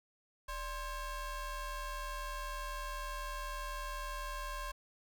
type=ring-modulated tone; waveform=35% pulse; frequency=546 Hz; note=C#5; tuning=26 cents flat; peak=-34 dBFS; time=0.48-4.72 s; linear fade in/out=10 ms; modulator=506 Hz; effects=none